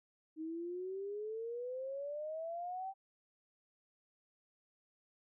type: exponential sweep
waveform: sine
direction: up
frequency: 311.1 to 784 Hz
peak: -39 dBFS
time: 0.36-2.94 s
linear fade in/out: 50 ms
effects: none